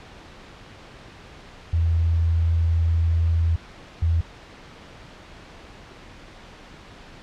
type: tone bursts at uneven times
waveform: sine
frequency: 82.8 Hz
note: E2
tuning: 8 cents sharp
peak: -17 dBFS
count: 2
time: 1.73-3.56 / 4.02-4.21 s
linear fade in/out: 5 ms
effects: pink hiss -44 dBFS RMS until 7.22 s + low-pass 4000 Hz 12 dB/octave